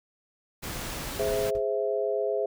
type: noise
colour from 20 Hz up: pink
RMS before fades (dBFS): -35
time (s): 0.62-1.51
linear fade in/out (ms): 20
type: chord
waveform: sine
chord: Ab augmented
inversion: none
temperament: equal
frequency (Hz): 415.3 / 523.3 / 659.3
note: Ab4 / C5 / E5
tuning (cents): 0 / 0 / 0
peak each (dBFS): -28 / -30 / -30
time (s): 1.19-2.46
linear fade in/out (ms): 5
type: noise with exponential decay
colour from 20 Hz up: brown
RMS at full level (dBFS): -34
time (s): 1.55-1.66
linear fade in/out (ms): 0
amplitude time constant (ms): 22
effects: none